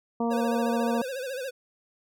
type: harmonic tone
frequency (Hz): 233.1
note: A#3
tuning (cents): 0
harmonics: 1 / 2 / 3 / 4 / 5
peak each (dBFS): -26 / -30 / -32 / -34 / -40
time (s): 0.2-1.02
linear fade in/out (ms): 5
type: tone with vibrato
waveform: square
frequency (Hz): 523.3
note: C5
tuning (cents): 0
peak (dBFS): -32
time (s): 0.3-1.51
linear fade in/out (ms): 20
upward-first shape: sine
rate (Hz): 14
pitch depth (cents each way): 100
effects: none